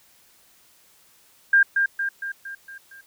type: tone with echo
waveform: sine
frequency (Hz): 1600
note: G6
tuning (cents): +35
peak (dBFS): -12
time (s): 1.53-1.63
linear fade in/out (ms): 5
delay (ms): 230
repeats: 6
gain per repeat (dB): -5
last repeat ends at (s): 3.01
effects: white hiss -57 dBFS RMS until 3.06 s